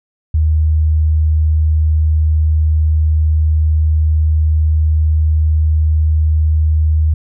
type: tone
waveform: sine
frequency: 77.78 Hz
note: D#2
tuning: in tune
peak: -9 dBFS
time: 0.34-7.14 s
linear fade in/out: 5 ms
effects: none